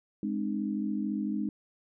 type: chord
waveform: sine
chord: Ab major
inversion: none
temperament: equal with one note detuned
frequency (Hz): 207.7 / 261.6 / 305.6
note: Ab3 / C4 / Eb4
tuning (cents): 0 / 0 / -31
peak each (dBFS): -31 / -36 / -34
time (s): 0.23-1.49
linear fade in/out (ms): 2
effects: none